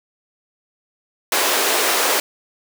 pink high-pass noise, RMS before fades -18 dBFS, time 1.32-2.2 s, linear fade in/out 2 ms, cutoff 380 Hz, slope 24 dB/octave, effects none

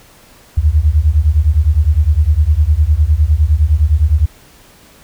sine beating tone pair, 71.2 / 81 Hz, C#2 / E2, +47 / -30 cents, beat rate 9.8 Hz, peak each -11 dBFS, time 0.57-4.26 s, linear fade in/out 10 ms, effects pink hiss -44 dBFS RMS until 5.03 s

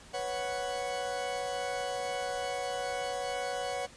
40% pulse chord, B suspended second, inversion none, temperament equal, 493.9 / 554.4 / 740 Hz, B4 / C#5 / F#5, 0 / 0 / 0 cents, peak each -38 / -36 / -35 dBFS, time 0.13-3.87 s, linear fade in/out 20 ms, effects pink hiss -53 dBFS RMS until 3.96 s + resampled to 22050 Hz

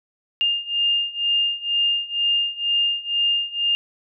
sine beating tone pair, 2813 / 2815.1 Hz, F7 / F7, +12 / +13 cents, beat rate 2.1 Hz, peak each -23 / -21 dBFS, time 0.41-3.75 s, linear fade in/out 0 ms, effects none

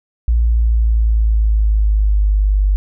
sine exponential sweep, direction down, 58 to 49.22 Hz, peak -10 dBFS, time 0.28-2.76 s, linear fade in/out 0 ms, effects none

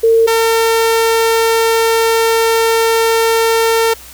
sine / sawtooth tone pair in turn, 453.7 / 453.7 Hz, A#4 / A#4, -47 / -47 cents, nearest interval unison, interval 0 cents, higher neither, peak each -6 dBFS, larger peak neither, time 0.03-0.27 / 0.27-3.94 s, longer second, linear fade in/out 10 ms, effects added 60 Hz sine -41 dBFS peak until 4.13 s + white hiss -36 dBFS RMS until 4.13 s

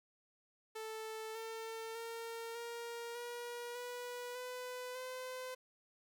sawtooth tone with pitch steps, 440 / 449.5 / 459.2 / 469.1 / 479.3 / 489.6 / 500.2 / 511 Hz, A4 / A4 / A#4 / A#4 / A#4 / B4 / B4 / C5, 0 / +37 / -26 / +11 / +48 / -15 / +22 / -41 cents, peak -39 dBFS, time 0.75-5.55 s, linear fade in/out 10 ms, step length 600 ms, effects 12-bit

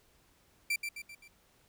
40% pulse tone with echo, 2349 Hz, D7, in tune, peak -28 dBFS, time 0.7-0.76 s, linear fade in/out 5 ms, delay 130 ms, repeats 4, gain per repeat -6 dB, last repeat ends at 1.28 s, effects pink hiss -67 dBFS RMS until 1.68 s

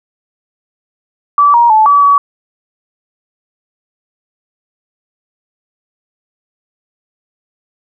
sine tone with pitch steps, 1155 / 945 / 869 / 1146 / 1136 Hz, D6 / A#5 / A5 / D6 / C#6, -29 / +23 / -22 / -43 / +42 cents, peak -4 dBFS, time 1.38-2.18 s, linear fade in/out 2 ms, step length 160 ms, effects none

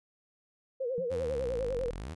sine tone with vibrato, 501 Hz, B4, 25 cents sharp, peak -30 dBFS, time 0.8-1.91 s, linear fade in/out 10 ms, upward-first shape sine, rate 10 Hz, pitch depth 120 cents each way
sine tone with exponential decay, 174.61 Hz, F3, in tune, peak -35 dBFS, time 0.98-1.14 s, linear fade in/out 0 ms, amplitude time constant 34 ms
sawtooth exponential two-way sweep, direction down then up, 92.5 to 38.89 to 92.5 Hz, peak -34 dBFS, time 1.1-2.15 s, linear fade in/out 20 ms, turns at 1.93 s
effects resampled to 24000 Hz

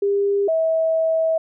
sine tone pair in turn, 401.2 / 646.9 Hz, G4 / E5, +40 / -33 cents, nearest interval minor sixth, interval 827 cents, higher second, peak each -16 dBFS, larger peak neither, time 0.02-0.48 / 0.48-1.38 s, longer second, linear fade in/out 5 ms, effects none

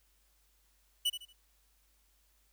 45% pulse tone with echo, 2960 Hz, F#7, in tune, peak -27 dBFS, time 1.05-1.1 s, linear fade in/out 10 ms, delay 77 ms, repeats 3, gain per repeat -10 dB, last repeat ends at 1.331 s, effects added 50 Hz sine -70 dBFS peak until 2.52 s + white hiss -72 dBFS RMS until 2.52 s

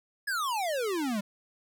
square exponential sweep, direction down, 1724 to 193.7 Hz, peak -29 dBFS, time 0.27-1.21 s, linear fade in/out 10 ms, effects none

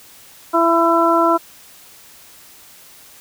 harmonic tone, 334.4 Hz, E4, 25 cents sharp, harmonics 1 / 2 / 3 / 4, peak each -17 / -17 / -17 / -17 dBFS, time 0.53-1.38 s, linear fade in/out 20 ms, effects white hiss -44 dBFS RMS until 3.2 s

